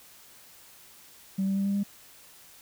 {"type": "tone with pitch steps", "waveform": "sine", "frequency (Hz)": [192.8, 194.82, 196.85, 198.91, 201], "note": ["G3", "G3", "G3", "G3", "G3"], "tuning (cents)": [-28, -10, 8, 26, 44], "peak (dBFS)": -23, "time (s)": [1.38, 1.835], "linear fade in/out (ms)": 10, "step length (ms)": 91, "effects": ["tanh soft clip ceiling -21 dBFS", "white hiss -53 dBFS RMS until 2.61 s"]}